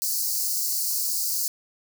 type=high-pass noise; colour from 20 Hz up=white; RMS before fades=-26 dBFS; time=0.02-1.48 s; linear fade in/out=0 ms; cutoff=4300 Hz; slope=96 dB/octave; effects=none